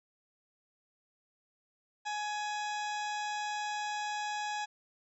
harmonic tone with a mistuned harmonic, 839 Hz, G#5, 17 cents sharp, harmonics 1 / 2 / 3 / 4 / 5 / 6 / 7 / 8 / 9, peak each -35 / -41 / -45 / -47 / -49 / -51 / -52 / -53 / -54 dBFS, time 2.05-4.66 s, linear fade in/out 20 ms, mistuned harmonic 5, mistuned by -110 cents, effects none

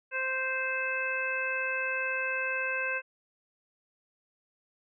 harmonic tone, 522 Hz, C5, 4 cents flat, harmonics 1 / 2 / 3 / 4 / 5, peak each -37 / -40 / -32 / -40 / -33 dBFS, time 0.11-3.02 s, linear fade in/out 50 ms, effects none

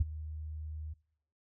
sine tone with ADSR envelope, 77.3 Hz, D#2, 11 cents flat, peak -20 dBFS, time 0-0.94 s, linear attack 9 ms, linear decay 23 ms, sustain -18 dB, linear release 14 ms, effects noise-tail reverb RT60 0.8 s tail -25 dB re dry + tanh soft clip ceiling -19 dBFS

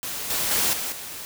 white noise with level steps, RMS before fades -31 / -25 / -22 / -29 / -36 dBFS, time 0.03-1.25 s, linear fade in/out 0 ms, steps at 0.3 / 0.51 / 0.73 / 0.92 s, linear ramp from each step 2 ms, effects none

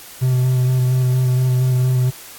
triangle tone with vibrato, 127.5 Hz, C3, 44 cents flat, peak -11 dBFS, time 0.21-2.11 s, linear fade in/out 20 ms, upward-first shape square, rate 4.3 Hz, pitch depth 14 cents each way, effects white hiss -38 dBFS RMS until 2.38 s + AAC 64 kbps

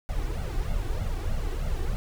brown noise with flanger, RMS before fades -28 dBFS, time 0.09-1.96 s, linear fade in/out 0 ms, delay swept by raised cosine 1.4 to 2.7 ms, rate 3.2 Hz, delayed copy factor +0.8, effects none

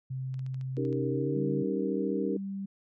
sine tone with pitch glide, 130.81 to 142.65 Hz, C3 to C#3, 0 to +50 cents, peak -32 dBFS, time 0.1-1.63 s, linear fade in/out 10 ms, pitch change +150 cents, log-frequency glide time 1.13-1.32 s
clicks, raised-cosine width 0.2 ms, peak -37 dBFS, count 8, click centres 0.342 / 0.393 / 0.464 / 0.544 / 0.612 / 0.768 / 0.851 / 0.928 s
sine chord, Eb dominant seventh, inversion third, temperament equal, 277.2 / 311.1 / 392 / 466.2 Hz, Db4 / Eb4 / G4 / Bb4, 0 / 0 / 0 / 0 cents, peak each -34 dBFS, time 0.77-2.37 s, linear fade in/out 5 ms
sine tone, 196 Hz, G3, in tune, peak -33 dBFS, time 1.35-2.66 s, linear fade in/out 10 ms
effects none

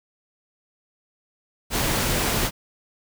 pink noise, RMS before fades -23 dBFS, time 1.7-2.51 s, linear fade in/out 50 ms, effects none

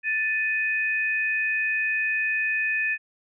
sine tone pair together, 1760 / 2500 Hz, A6 / D#7, 0 / +8 cents, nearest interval tritone, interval 608 cents, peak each -25 dBFS, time 0.03-2.98 s, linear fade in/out 50 ms, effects none

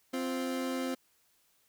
30% pulse tone pair together, 261.3 / 349.2 Hz, C4 / F4, -2 / 0 cents, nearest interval perfect fourth, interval 502 cents, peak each -30 / -37 dBFS, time 0.13-0.95 s, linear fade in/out 10 ms, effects white hiss -70 dBFS RMS until 1.68 s

